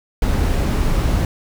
brown noise, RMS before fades -17 dBFS, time 0.22-1.25 s, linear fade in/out 2 ms, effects none

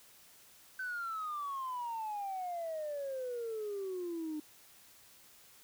sine exponential sweep, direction down, 1539 to 300 Hz, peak -35 dBFS, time 0.79-4.4 s, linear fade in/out 5 ms, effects tanh soft clip ceiling -33 dBFS + white hiss -60 dBFS RMS until 5.63 s

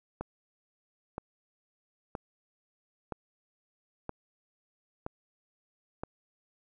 click train, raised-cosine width 1 ms, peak -21 dBFS, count 7, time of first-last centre 0.21-6.035 s, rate 1.03 Hz, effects none

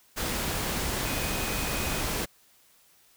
sine tone in noise, 2500 Hz, D#7, 8 cents sharp, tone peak -39 dBFS, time 1.04-2.02 s, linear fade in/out 20 ms, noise pink, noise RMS -30 dBFS, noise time 0.16-2.26 s, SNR -12 dB, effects white hiss -61 dBFS RMS until 3.16 s

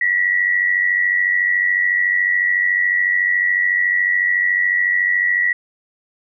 sine tone with amplitude modulation, 1934 Hz, B6, 37 cents flat, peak -11 dBFS, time 0.01-5.53 s, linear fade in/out 5 ms, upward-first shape sine, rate 93.9 Hz, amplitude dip 65%, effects none

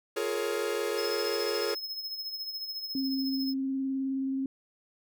45% pulse chord, Bb minor seventh, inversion second, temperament equal with one note detuned, 349.2 / 420.4 / 466.2 / 554.4 Hz, F4 / Ab4 / Bb4 / Db5, 0 / +21 / 0 / 0 cents, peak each -37 / -32 / -34 / -37 dBFS, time 0.16-1.75 s, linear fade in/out 10 ms
square tone with tremolo, 5170 Hz, E8, 34 cents flat, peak -33 dBFS, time 0.97-3.54 s, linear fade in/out 20 ms, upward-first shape sine, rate 14 Hz, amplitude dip 55%
sine tone with vibrato, 267.8 Hz, C4, 40 cents sharp, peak -28 dBFS, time 2.95-4.46 s, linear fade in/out 2 ms, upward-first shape sine, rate 19 Hz, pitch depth 14 cents each way
effects none

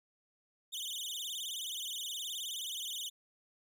sawtooth tone with vibrato, 3320 Hz, G#7, 1 cent flat, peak -35 dBFS, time 0.72-3.1 s, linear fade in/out 20 ms, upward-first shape sine, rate 19 Hz, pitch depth 210 cents each way, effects none

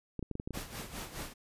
clicks, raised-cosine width 3 ms, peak -24 dBFS, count 8, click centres 0.193 / 0.227 / 0.313 / 0.354 / 0.399 / 0.475 / 0.507 / 0.574 s
pink noise with tremolo, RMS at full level -40 dBFS, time 0.53-1.34 s, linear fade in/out 20 ms, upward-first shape sine, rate 4.8 Hz, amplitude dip 70%
effects resampled to 32000 Hz

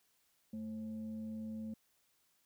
sine tone with frequency modulation, 220 Hz, A3, in tune, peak -40 dBFS, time 0.53-1.74 s, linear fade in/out 5 ms, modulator 314 Hz, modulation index 0.31, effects white hiss -75 dBFS RMS until 2.45 s

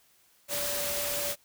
sine tone in noise, 578 Hz, D5, 28 cents flat, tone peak -36 dBFS, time 0.48-1.36 s, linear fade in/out 50 ms, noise white, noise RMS -32 dBFS, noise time 0.48-1.36 s, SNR -7 dB, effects white hiss -64 dBFS RMS until 1.44 s

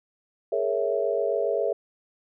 sine chord, A# half-diminished seventh, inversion third, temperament equal with one note detuned, 415.3 / 462.7 / 554.4 / 659.3 Hz, G#4 / A#4 / C#5 / E5, 0 / -13 / 0 / 0 cents, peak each -28 dBFS, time 0.52-1.73 s, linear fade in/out 5 ms, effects none

